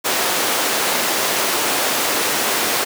pink high-pass noise, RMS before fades -19 dBFS, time 0.04-2.85 s, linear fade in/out 20 ms, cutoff 400 Hz, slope 12 dB/octave, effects none

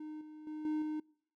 triangle tone with level steps, 307 Hz, D#4, 23 cents flat, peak -40 / -46 / -38 / -30 / -33 dBFS, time 0-1 s, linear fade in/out 5 ms, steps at 0.21 / 0.47 / 0.65 / 0.82 s, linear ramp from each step 2 ms, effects noise-tail reverb RT60 0.6 s tail -24 dB re dry

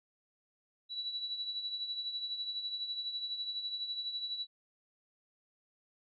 sine tone with tremolo, 3933 Hz, B7, 8 cents flat, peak -33 dBFS, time 0.89-4.47 s, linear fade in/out 50 ms, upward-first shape triangle, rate 12 Hz, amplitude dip 65%, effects none

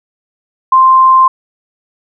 sine tone, 1046.5 Hz, C6, in tune, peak -3 dBFS, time 0.72-1.28 s, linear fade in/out 5 ms, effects none

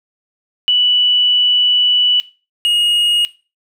sine / triangle tone pair in turn, 2960 / 2872 Hz, F#7 / F7, 0 / +48 cents, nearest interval minor second, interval 52 cents, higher first, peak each -9 dBFS, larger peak neither, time 0.68-2.2 / 2.65-3.25 s, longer first, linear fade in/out 0 ms, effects noise-tail reverb RT60 0.3 s tail -17 dB re dry

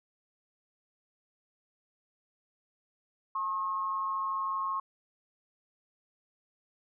sine tone with amplitude modulation, 1079 Hz, C#6, 47 cents flat, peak -27 dBFS, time 3.35-4.8 s, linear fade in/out 5 ms, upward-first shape sine, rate 185 Hz, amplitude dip 55%, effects none

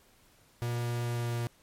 45% pulse tone with pitch glide, 119.4 to 118.51 Hz, A#2 to A#2, +42 to +29 cents, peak -30 dBFS, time 0.62-1.47 s, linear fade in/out 0 ms, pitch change -13 cents, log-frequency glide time 1.1-1.33 s, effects pink hiss -63 dBFS RMS until 1.62 s + MP3 64 kbps

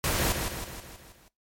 pink noise with echo, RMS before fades -27 dBFS, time 0.04-0.32 s, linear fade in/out 0 ms, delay 160 ms, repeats 6, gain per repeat -5 dB, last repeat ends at 1.28 s, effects noise-tail reverb RT60 0.2 s tail -20 dB re dry + MP3 64 kbps

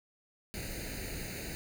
pink noise with comb filter, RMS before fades -40 dBFS, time 0.54-1.55 s, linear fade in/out 0 ms, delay 0.45 ms, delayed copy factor +0.85, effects none

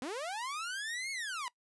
sawtooth linear two-way sweep, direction up then down, 235 to 2211 to 949 Hz, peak -33 dBFS, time 0.02-1.48 s, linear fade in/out 0 ms, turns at 1.11 s, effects noise-tail reverb RT60 0.1 s tail -21 dB re dry + resampled to 24000 Hz

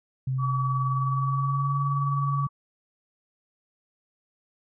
sine tone with pitch glide, 131 to 139.59 Hz, C3 to C#3, +2 to +12 cents, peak -24 dBFS, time 0.27-2.47 s, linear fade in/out 5 ms, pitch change +110 cents, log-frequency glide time 0.87-1.79 s
sine tone with tremolo, 1140 Hz, C#6, 48 cents sharp, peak -25 dBFS, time 0.38-2.49 s, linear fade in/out 50 ms, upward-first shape triangle, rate 19 Hz, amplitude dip 50%
effects none

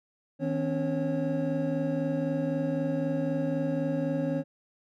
triangle tone cluster, 158.9 / 258.4 / 282.3 / 547 Hz, D#3 / C4 / C#4 / C#5, +37 / -21 / +32 / -23 cents, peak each -30 dBFS, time 0.39-4.44 s, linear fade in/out 50 ms, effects none

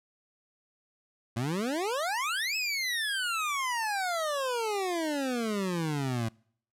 25% pulse exponential two-way sweep, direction up then down, 109.8 to 2618 to 109.8 Hz, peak -25 dBFS, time 1.36-6.29 s, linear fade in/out 10 ms, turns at 2.56 s, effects noise-tail reverb RT60 0.6 s tail -26 dB re dry + low-pass 12000 Hz 12 dB/octave

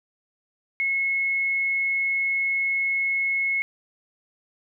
sine tone, 2180 Hz, C#7, 29 cents flat, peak -21 dBFS, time 0.8-3.62 s, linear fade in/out 0 ms, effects none

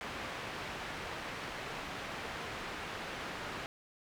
white low-pass noise, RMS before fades -42 dBFS, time 0.01-3.66 s, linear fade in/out 0 ms, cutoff 2100 Hz, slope 12 dB/octave, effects none

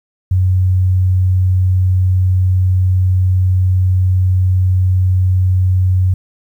sine tone, 92.5 Hz, F#2, in tune, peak -9 dBFS, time 0.31-6.14 s, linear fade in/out 5 ms, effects 8-bit

